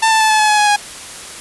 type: tone with pitch steps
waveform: sawtooth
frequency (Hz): 892 / 882.3 / 872.6 / 863.1 / 853.7 / 844.4 / 835.2 / 826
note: A5 / A5 / A5 / A5 / G#5 / G#5 / G#5 / G#5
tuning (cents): +23 / +5 / -15 / -34 / +47 / +29 / +10 / -10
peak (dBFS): -6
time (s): 0.02-0.764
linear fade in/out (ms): 10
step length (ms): 93
effects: white hiss -31 dBFS RMS until 1.4 s + resampled to 24000 Hz